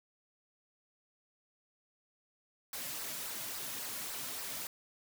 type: noise with flanger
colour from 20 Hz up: white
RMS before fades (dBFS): -41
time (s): 2.73-4.67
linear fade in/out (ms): 2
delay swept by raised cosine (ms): 0.29 to 2.59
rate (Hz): 3.6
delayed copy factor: -0.5
effects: none